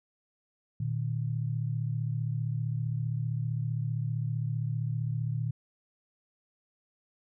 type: tone pair together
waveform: sine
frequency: 116.97 / 152.3 Hz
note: A#2 / D#3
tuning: +6 / -37 cents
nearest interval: perfect fourth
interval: 457 cents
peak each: -30 / -33 dBFS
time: 0.8-5.51 s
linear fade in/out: 5 ms
effects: none